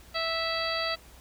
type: harmonic tone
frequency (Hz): 657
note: E5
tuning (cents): -6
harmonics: 1 / 2 / 3 / 4 / 5 / 6 / 7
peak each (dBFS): -33 / -34 / -35 / -38 / -39 / -37 / -34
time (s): 0.14-0.96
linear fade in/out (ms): 20
effects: added 61 Hz sine -54 dBFS peak until 1.2 s + pink hiss -54 dBFS RMS until 1.2 s